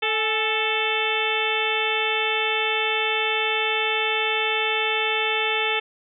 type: harmonic tone with a mistuned harmonic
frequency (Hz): 440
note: A4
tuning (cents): 0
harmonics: 1 / 2 / 3 / 4 / 5 / 6 / 7 / 8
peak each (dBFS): -28 / -29 / -31 / -31 / -28 / -26 / -30 / -30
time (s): 0.02-5.8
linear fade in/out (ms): 10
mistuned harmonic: 2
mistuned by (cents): -64
effects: none